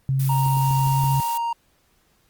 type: tone with pitch glide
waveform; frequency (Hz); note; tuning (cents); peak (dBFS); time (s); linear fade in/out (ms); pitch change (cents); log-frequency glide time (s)
sine; 134.3 to 135.7; C3 to C#3; +46 to -36; -18; 0.09-1.2; 0; +18; 0.82-1.04
type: noise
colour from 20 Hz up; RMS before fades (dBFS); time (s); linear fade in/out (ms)
blue; -33; 0.19-1.38; 10
type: tone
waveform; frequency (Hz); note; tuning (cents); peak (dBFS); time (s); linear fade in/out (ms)
triangle; 932.3; A#5; 0; -20; 0.29-1.53; 5
type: clicks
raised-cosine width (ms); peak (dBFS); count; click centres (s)
3; -25; 5; 0.464 / 0.57 / 0.711 / 0.873 / 1.041
effects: pink hiss -63 dBFS RMS until 2.29 s + Opus 32 kbps